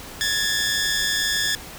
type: tone pair together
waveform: 15% pulse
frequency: 1674 / 1776 Hz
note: G#6 / A6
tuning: +13 / +16 cents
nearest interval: minor second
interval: 103 cents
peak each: -17 dBFS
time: 0.21-1.55 s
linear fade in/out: 0 ms
effects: pink hiss -38 dBFS RMS until 1.78 s